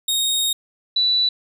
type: tone pair in turn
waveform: sawtooth / sine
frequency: 3729 / 3960 Hz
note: A#7 / B7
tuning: 0 / +4 cents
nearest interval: minor second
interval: 104 cents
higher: second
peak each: -15 dBFS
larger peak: neither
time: 0.08-0.53 / 0.96-1.29 s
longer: first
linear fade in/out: 5 ms
effects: none